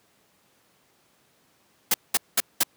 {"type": "noise bursts", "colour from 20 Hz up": "white", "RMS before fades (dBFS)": -20, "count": 4, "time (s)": [1.91, 2.634], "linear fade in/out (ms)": 5, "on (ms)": 31, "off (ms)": 200, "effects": ["pink hiss -63 dBFS RMS until 2.76 s", "high-pass 150 Hz 12 dB/octave"]}